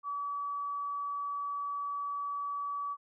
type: tone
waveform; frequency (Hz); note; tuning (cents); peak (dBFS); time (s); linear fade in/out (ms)
sine; 1144; D6; -46; -33; 0.03-2.97; 50
effects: none